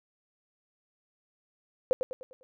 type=tone with echo; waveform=sine; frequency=512 Hz; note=C5; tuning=38 cents flat; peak=-19 dBFS; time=1.91-1.93 s; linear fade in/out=0 ms; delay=100 ms; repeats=5; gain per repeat=-7 dB; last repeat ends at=2.43 s; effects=none